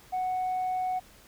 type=tone; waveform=sine; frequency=740 Hz; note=F#5; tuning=in tune; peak=-25 dBFS; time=0.12-1 s; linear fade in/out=20 ms; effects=tanh soft clip ceiling -25 dBFS + pink hiss -55 dBFS RMS until 1.27 s